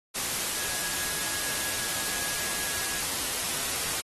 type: tone in noise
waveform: sine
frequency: 1661.2 Hz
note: G#6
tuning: in tune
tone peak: -41 dBFS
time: 0.54-3.01 s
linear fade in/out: 20 ms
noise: white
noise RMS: -30 dBFS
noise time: 0.14-4.02 s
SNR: -14 dB
effects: AAC 32 kbps